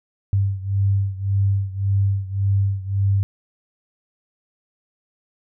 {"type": "beating tone pair", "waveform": "sine", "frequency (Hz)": [98, 99.8], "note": ["G2", "G2"], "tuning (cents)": [0, 32], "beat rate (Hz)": 1.8, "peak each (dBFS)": [-19, -22], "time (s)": [0.33, 3.23], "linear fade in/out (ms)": 0, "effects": []}